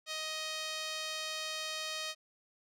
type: tone with band-pass filter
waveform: sawtooth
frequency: 626 Hz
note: D#5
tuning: 10 cents sharp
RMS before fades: -39 dBFS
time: 0.06-2.15 s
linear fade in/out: 50 ms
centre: 4200 Hz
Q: 1.2
effects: none